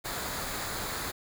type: noise with comb filter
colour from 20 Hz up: pink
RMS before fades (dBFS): -35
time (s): 0.04-1.12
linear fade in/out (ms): 20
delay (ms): 0.35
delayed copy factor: -0.5
effects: none